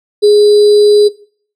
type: tone with sample-and-hold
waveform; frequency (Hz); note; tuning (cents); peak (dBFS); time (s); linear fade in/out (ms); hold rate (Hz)
sine; 415.3; G#4; 0; -3; 0.22-1.09; 20; 4410
effects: noise-tail reverb RT60 0.5 s tail -19 dB re dry + low-pass 7000 Hz 12 dB/octave